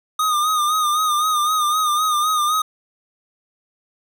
square tone with vibrato, 1228 Hz, D#6, 23 cents flat, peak -17 dBFS, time 0.19-2.62 s, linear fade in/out 5 ms, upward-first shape sine, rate 3.9 Hz, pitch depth 56 cents each way, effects none

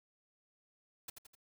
white noise with echo, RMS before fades -44 dBFS, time 1.08-1.1 s, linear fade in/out 5 ms, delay 84 ms, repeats 3, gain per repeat -6 dB, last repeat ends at 1.352 s, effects none

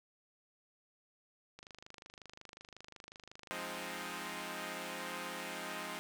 click train, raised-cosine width 0.2 ms, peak -33 dBFS, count 73, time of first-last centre 1.59-4.414 s, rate 25.5 Hz
5% pulse chord, F minor seventh, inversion none, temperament equal, 174.61 / 207.7 / 261.6 / 311.1 Hz, F3 / Ab3 / C4 / Eb4, 0 / 0 / 0 / 0 cents, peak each -35 dBFS, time 3.51-5.99 s, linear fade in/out 0 ms
effects none

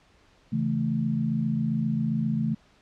sine chord, A major, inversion first, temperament just, 137.5 / 165 / 220 Hz, C#3 / E3 / A3, -14 / +2 / 0 cents, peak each -29 / -29 / -26 dBFS, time 0.52-2.55 s, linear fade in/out 10 ms, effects pink hiss -60 dBFS RMS until 2.81 s + low-pass 5000 Hz 12 dB/octave

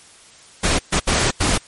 pink noise bursts at uneven times, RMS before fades -17 dBFS, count 4, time 0.63-0.79 / 0.92-1 / 1.07-1.31 / 1.4-1.58 s, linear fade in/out 10 ms, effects white hiss -46 dBFS RMS until 1.67 s + MP3 48 kbps

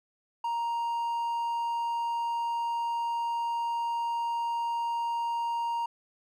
triangle tone, 935 Hz, A#5, 5 cents sharp, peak -26 dBFS, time 0.44-5.86 s, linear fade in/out 5 ms, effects none

